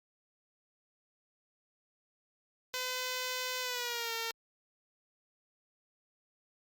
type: tone with pitch glide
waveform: 5% pulse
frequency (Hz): 507 to 456.9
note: B4 to A#4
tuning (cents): +45 to -35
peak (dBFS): -23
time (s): 2.74-4.31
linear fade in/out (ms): 0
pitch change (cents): -180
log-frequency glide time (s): 3.61-4.13
effects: Opus 48 kbps